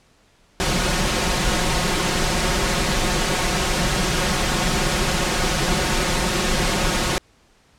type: noise with comb filter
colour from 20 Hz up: pink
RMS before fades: -20 dBFS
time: 0.6-7.18 s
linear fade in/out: 0 ms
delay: 5.5 ms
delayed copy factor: +0.65
effects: pink hiss -57 dBFS RMS until 7.78 s + low-pass 8000 Hz 12 dB/octave